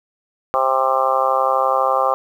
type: harmonic tone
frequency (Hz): 132.1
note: C3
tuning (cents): +17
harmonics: 3 / 4 / 5 / 6 / 7 / 8 / 9 / 10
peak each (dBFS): -32 / -20 / -25 / -20 / -29 / -22 / -20 / -30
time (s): 0.54-2.14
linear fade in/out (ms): 0
effects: 8-bit